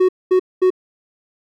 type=tone bursts; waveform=triangle; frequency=370 Hz; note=F#4; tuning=in tune; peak=-8 dBFS; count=3; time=0-0.704 s; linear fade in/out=10 ms; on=88 ms; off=220 ms; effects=none